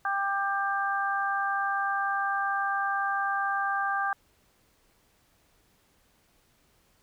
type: harmonic tone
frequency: 395.8 Hz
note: G4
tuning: 17 cents sharp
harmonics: 2 / 3 / 4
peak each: -30 / -30 / -30 dBFS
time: 0.05-4.13 s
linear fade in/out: 2 ms
effects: pink hiss -66 dBFS RMS until 7.02 s